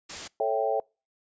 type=noise; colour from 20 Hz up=white; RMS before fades=-37 dBFS; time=0.09-0.28 s; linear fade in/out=10 ms
type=chord; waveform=sine; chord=A dominant seventh; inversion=none; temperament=equal; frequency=440 / 554.4 / 659.3 / 784 Hz; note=A4 / C#5 / E5 / G5; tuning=0 / 0 / 0 / 0 cents; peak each=-29 dBFS; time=0.4-0.8 s; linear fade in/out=2 ms
effects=noise-tail reverb RT60 0.3 s tail -26 dB re dry + resampled to 16000 Hz